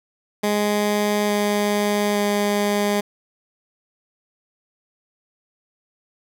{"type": "tone with pitch steps", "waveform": "15% pulse", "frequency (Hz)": [207.7, 206.4, 205.1], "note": ["G#3", "G#3", "G#3"], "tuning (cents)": [0, -10, -21], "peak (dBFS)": -12, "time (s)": [0.43, 3.01], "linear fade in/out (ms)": 10, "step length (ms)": 860, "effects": []}